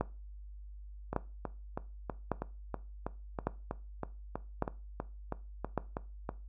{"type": "two click trains", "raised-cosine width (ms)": 1, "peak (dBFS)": [-16, -21], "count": [6, 17], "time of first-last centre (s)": [[0.01, 5.777], [1.13, 6.291]], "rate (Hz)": [0.867, 3.1], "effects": ["noise-tail reverb RT60 0.3 s tail -18 dB re dry", "added 50 Hz sine -45 dBFS peak until 6.48 s"]}